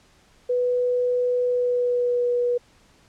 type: tone with pitch glide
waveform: sine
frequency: 493.9 to 486 Hz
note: B4 to B4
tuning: 0 to -28 cents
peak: -19 dBFS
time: 0.49-2.58 s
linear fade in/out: 10 ms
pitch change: -28 cents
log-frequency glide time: 1.45-2.29 s
effects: pink hiss -57 dBFS RMS until 3.08 s + low-pass 8000 Hz 12 dB/octave